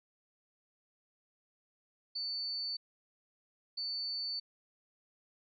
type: tone bursts at uneven times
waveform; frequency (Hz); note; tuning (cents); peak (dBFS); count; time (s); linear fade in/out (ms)
sine; 4500; C#8; +25; -35; 2; 2.15-2.77 / 3.77-4.4; 10
effects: none